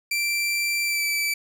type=tone with pitch glide; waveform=sawtooth; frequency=2349 to 2317 Hz; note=D7 to D7; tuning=0 to -24 cents; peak=-19 dBFS; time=0.11-1.34 s; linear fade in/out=5 ms; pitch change=-24 cents; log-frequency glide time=0.84-1.03 s; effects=none